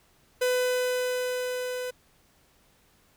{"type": "tone with level ramp", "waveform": "45% pulse", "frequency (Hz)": 501, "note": "B4", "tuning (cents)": 25, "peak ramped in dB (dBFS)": [-22, -31], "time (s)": [0.41, 1.91], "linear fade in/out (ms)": 10, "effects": ["pink hiss -63 dBFS RMS until 3.16 s"]}